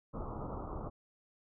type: low-pass noise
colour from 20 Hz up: pink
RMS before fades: -41 dBFS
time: 0.13-0.9 s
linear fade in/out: 20 ms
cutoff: 1300 Hz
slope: 96 dB/octave
effects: none